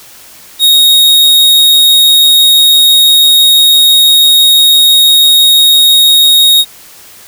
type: tone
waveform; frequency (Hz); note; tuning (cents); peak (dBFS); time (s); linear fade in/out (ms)
45% pulse; 3751; A#7; +10; -3; 0.59-6.65; 50
effects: white hiss -35 dBFS RMS until 7.27 s